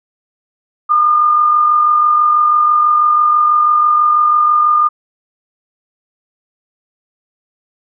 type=tone with amplitude modulation; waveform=sine; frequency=1212 Hz; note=D#6; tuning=46 cents flat; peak=-6 dBFS; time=0.89-4.89 s; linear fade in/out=20 ms; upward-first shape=sine; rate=46.1 Hz; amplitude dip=40%; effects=none